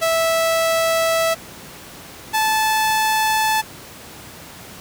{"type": "tone pair in turn", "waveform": "sawtooth", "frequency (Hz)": [656, 871.8], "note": ["E5", "A5"], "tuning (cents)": [-9, -16], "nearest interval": "perfect fourth", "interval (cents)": 493, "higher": "second", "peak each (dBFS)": -12, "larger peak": "neither", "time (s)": [[0.01, 1.35], [2.33, 3.62]], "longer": "first", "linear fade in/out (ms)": 20, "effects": ["pink hiss -38 dBFS RMS until 4.8 s", "high-pass 80 Hz 12 dB/octave"]}